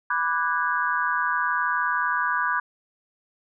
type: chord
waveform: sine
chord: G# half-diminished seventh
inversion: first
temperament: equal with one note detuned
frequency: 987.8 / 1174.7 / 1480 / 1639.3 Hz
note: B5 / D6 / F#6 / G#6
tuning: 0 / 0 / 0 / -23 cents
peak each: -27 dBFS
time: 0.1-2.6 s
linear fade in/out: 5 ms
effects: none